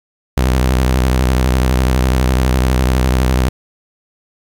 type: tone with vibrato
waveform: sawtooth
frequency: 63.7 Hz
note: C2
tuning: 46 cents flat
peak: -7 dBFS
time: 0.37-3.49 s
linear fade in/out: 5 ms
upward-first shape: triangle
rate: 12 Hz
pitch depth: 110 cents each way
effects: 8-bit